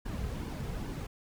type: noise with flanger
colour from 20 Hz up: brown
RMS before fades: -37 dBFS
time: 0.05-1.07 s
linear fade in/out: 10 ms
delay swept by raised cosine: 1.5 to 3.5 ms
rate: 2.4 Hz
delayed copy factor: -0.55
effects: none